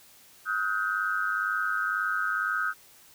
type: tone cluster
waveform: sine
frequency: 1270 / 1453 / 1555 Hz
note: D#6 / F#6 / G6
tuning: +35 / -32 / -14 cents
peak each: -30 dBFS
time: 0.45-2.74 s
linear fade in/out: 50 ms
effects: white hiss -55 dBFS RMS until 3.14 s